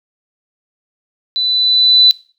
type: tone with level ramp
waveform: sine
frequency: 3991 Hz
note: B7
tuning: 17 cents sharp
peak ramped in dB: -14 to -4 dBFS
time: 1.36-2.11 s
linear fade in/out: 0 ms
effects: noise-tail reverb RT60 0.4 s tail -19 dB re dry